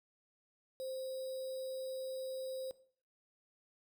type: tone with sample-and-hold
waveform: sine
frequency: 523.3 Hz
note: C5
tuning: in tune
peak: -39 dBFS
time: 0.8-2.71 s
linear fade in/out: 0 ms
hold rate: 4410 Hz
effects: noise-tail reverb RT60 0.5 s tail -17 dB re dry